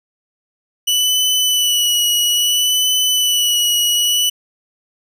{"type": "tone with vibrato", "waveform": "sawtooth", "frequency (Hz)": 2960, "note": "F#7", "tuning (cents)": 0, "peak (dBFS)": -10, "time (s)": [0.87, 4.3], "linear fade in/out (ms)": 10, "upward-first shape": "sine", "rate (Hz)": 0.6, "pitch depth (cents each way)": 29, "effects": []}